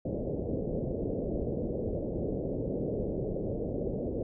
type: low-pass noise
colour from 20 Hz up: white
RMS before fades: -33 dBFS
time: 0.05-4.23 s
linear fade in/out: 5 ms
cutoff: 560 Hz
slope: 48 dB/octave
effects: none